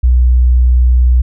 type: tone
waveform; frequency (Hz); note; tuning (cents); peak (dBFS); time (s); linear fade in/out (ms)
sine; 61.74; B1; 0; -5; 0.03-1.22; 10
effects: none